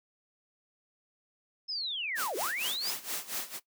sine linear two-way sweep, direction down then up, 5274 to 329.6 to 5274 Hz, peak -32 dBFS, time 1.68-2.92 s, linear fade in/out 20 ms, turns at 2.36 s
white noise with tremolo, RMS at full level -34 dBFS, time 2.15-3.6 s, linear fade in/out 50 ms, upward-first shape sine, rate 4.3 Hz, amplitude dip 85%
effects noise-tail reverb RT60 0.1 s tail -17 dB re dry + high-pass 200 Hz 12 dB/octave

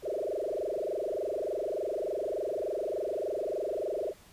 sine tone with frequency modulation, 508 Hz, B4, 49 cents sharp, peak -30 dBFS, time 0.02-4.14 s, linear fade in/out 50 ms, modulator 23.4 Hz, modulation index 6, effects pink hiss -57 dBFS RMS until 4.32 s + resampled to 32000 Hz

